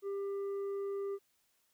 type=tone with tanh clipping; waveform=triangle; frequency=397.1 Hz; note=G4; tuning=22 cents sharp; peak=-36 dBFS; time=0.02-1.19 s; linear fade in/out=50 ms; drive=9 dB; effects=white hiss -75 dBFS RMS until 1.73 s